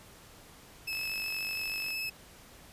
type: tone with vibrato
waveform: 30% pulse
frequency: 2600 Hz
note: E7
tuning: 24 cents flat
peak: -30 dBFS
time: 0.87-2.1 s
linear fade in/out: 10 ms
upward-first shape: sine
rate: 13 Hz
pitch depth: 14 cents each way
type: click train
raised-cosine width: 0.2 ms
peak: -28 dBFS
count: 48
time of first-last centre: 0.93-1.905 s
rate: 48.2 Hz
effects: pink hiss -54 dBFS RMS until 2.72 s + resampled to 32000 Hz